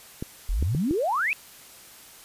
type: clicks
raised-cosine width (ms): 3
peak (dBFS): -17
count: 4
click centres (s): 0.225 / 0.626 / 0.749 / 0.91
type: exponential sweep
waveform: sine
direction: up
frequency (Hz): 37 to 2637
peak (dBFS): -22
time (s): 0.49-1.33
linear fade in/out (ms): 0
effects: white hiss -48 dBFS RMS until 2.24 s + resampled to 32000 Hz